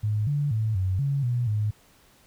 sine tone with pitch steps, 106.1 / 145 / 109.7 / 93.7 / 139.7 / 121.6 / 105.9 Hz, G#2 / D3 / A2 / F#2 / C#3 / B2 / G#2, +38 / -22 / -5 / +22 / +14 / -26 / +34 cents, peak -22 dBFS, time 0.03-1.71 s, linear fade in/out 10 ms, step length 240 ms, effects pink hiss -58 dBFS RMS until 2.26 s

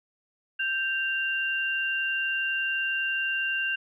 sine tone pair together, 1567.5 / 2776 Hz, G6 / F7, -1 / -11 cents, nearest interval minor seventh, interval 990 cents, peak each -28 dBFS, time 0.59-3.76 s, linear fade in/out 10 ms, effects none

